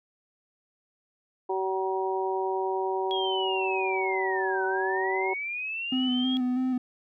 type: harmonic tone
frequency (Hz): 190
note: F#3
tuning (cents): +46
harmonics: 2 / 3 / 4 / 5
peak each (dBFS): -28 / -39 / -32 / -32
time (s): 1.49-5.34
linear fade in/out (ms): 10
type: linear two-way sweep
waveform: sine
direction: down then up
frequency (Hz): 3312 to 1480 to 3312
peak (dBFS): -30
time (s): 3.11-6.37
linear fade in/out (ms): 0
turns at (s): 4.65
type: tone with vibrato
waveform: triangle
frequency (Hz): 253.8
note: B3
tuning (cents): +47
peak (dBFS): -22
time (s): 5.92-6.78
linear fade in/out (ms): 5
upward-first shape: square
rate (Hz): 3.1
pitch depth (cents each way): 24
effects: none